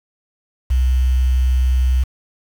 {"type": "tone with quantisation", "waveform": "sine", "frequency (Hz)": 63.5, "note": "B1", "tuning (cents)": 49, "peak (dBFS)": -12, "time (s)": [0.7, 2.04], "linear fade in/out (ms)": 10, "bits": 6, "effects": []}